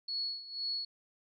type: tone with tremolo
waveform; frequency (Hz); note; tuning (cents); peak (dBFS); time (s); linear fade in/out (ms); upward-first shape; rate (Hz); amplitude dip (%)
sine; 4373; C#8; -24; -32; 0.08-0.85; 5; sine; 2; 80
effects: none